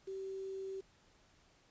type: tone with quantisation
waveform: sine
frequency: 385.2 Hz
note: G4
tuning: 30 cents flat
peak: -40 dBFS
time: 0.07-0.81 s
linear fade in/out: 10 ms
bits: 10
effects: pink hiss -68 dBFS RMS until 1.7 s + resampled to 16000 Hz